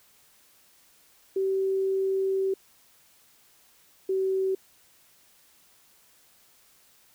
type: tone pair in turn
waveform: sine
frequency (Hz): 384.8 / 381.5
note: G4 / G4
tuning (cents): -32 / -47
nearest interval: unison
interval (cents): 15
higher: first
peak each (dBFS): -23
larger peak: neither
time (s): 1.36-2.54 / 4.09-4.55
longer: first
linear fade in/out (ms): 5
effects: white hiss -60 dBFS RMS until 7.14 s